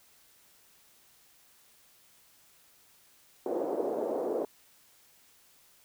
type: band-pass noise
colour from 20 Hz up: white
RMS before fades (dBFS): -32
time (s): 3.46-4.45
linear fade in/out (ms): 2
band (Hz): 330 to 560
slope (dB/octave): 24
effects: white hiss -62 dBFS RMS until 5.84 s